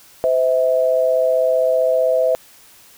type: tone pair together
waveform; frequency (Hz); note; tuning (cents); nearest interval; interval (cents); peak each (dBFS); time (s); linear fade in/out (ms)
sine; 512.5 / 648; C5 / E5; -36 / -30; major third; 406; -16; 0.24-2.35; 0
effects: white hiss -47 dBFS RMS until 2.97 s